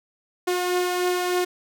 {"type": "beating tone pair", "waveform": "sawtooth", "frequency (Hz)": [359.2, 362.5], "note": ["F4", "F#4"], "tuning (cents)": [49, -35], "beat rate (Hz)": 3.3, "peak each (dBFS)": [-18, -27], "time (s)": [0.47, 1.45], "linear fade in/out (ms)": 10, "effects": []}